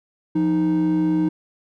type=tone pair together; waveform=triangle; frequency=174.61 / 311.5 Hz; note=F3 / D#4; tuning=0 / +2 cents; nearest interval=minor seventh; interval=1002 cents; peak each=-20 / -15 dBFS; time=0.35-1.29 s; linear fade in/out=10 ms; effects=tanh soft clip ceiling -10 dBFS